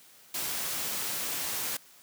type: noise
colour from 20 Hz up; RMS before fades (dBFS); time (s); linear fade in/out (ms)
white; -33; 0.34-1.77; 5
effects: white hiss -56 dBFS RMS until 2.02 s + high-pass 100 Hz 12 dB/octave